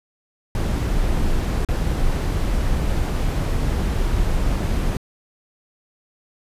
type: noise with dropouts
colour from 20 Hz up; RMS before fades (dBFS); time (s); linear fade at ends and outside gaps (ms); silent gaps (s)
brown; -20; 0.55-4.97; 1; 1.649-1.687
effects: resampled to 32000 Hz